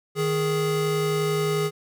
square tone pair together, 155.75 / 415.8 Hz, D#3 / G#4, +2 / +2 cents, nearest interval octave + perfect fourth, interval 1700 cents, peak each -27 / -24 dBFS, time 0.15-1.71 s, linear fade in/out 50 ms, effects none

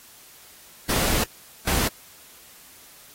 pink noise bursts at uneven times, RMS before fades -23 dBFS, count 2, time 0.89-1.24 / 1.67-1.88 s, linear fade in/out 5 ms, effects white hiss -49 dBFS RMS until 3.14 s + AAC 48 kbps

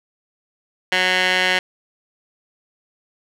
15% pulse tone with band-pass filter, 183.9 Hz, F#3, 10 cents flat, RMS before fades -18 dBFS, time 0.92-1.59 s, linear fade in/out 2 ms, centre 2400 Hz, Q 2, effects none

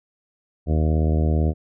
harmonic tone, 78.1 Hz, D#2, 7 cents sharp, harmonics 1 / 2 / 3 / 4 / 5 / 6 / 7 / 8 / 9, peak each -18 / -24 / -28 / -30 / -32 / -34 / -35 / -36 / -37 dBFS, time 0.66-1.54 s, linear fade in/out 50 ms, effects none

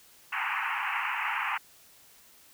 pink band-pass noise, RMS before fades -31 dBFS, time 0.32-1.58 s, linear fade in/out 10 ms, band 810 to 2800 Hz, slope 96 dB/octave, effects white hiss -57 dBFS RMS until 2.53 s

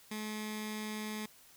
15% pulse tone with notch filter, 214.2 Hz, A3, 46 cents flat, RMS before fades -40 dBFS, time 0.11-1.26 s, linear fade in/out 5 ms, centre 580 Hz, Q 0.63, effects white hiss -60 dBFS RMS until 1.56 s

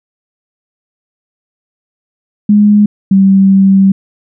sine tone pair in turn, 207.7 / 193.78 Hz, G#3 / G3, 0 / -20 cents, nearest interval minor second, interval 120 cents, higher first, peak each -3 dBFS, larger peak neither, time 2.49-2.86 / 3.11-3.92 s, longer second, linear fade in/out 5 ms, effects none

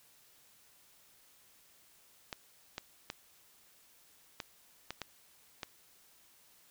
clicks, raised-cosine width 0.2 ms, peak -21 dBFS, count 7, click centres 2.328 / 2.781 / 3.101 / 4.402 / 4.906 / 5.017 / 5.632 s, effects white hiss -64 dBFS RMS until 6.7 s

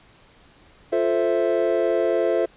triangle chord, F major seventh, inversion none, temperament equal, 349.2 / 440 / 523.3 / 659.3 Hz, F4 / A4 / C5 / E5, 0 / 0 / 0 / 0 cents, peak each -22 dBFS, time 0.92-2.46 s, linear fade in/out 10 ms, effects pink hiss -53 dBFS RMS until 2.56 s + resampled to 8000 Hz

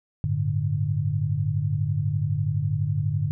sine chord, G suspended second, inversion none, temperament equal, 98 / 110 / 146.83 Hz, G2 / A2 / D3, 0 / 0 / 0 cents, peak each -27 / -27 / -25 dBFS, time 0.24-3.31 s, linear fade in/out 0 ms, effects none

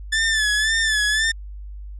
sawtooth tone with vibrato, 1744 Hz, A6, 16 cents flat, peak -14 dBFS, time 0.12-1.32 s, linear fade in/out 10 ms, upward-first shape sine, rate 1.9 Hz, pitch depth 64 cents each way, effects added 50 Hz sine -32 dBFS peak until 1.99 s + resampled to 22050 Hz

